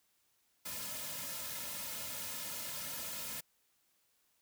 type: noise with comb filter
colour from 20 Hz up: white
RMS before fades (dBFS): -42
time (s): 0.65-3.41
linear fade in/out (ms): 10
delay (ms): 2.6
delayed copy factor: -1
effects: white hiss -75 dBFS RMS until 4.41 s